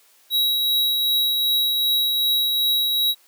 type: tone with tremolo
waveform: square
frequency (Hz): 3860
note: B7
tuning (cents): -40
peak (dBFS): -17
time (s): 0.3-3.15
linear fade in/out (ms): 50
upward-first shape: triangle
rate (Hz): 2.6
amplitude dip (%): 30
effects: white hiss -56 dBFS RMS until 3.27 s + high-pass 400 Hz 12 dB/octave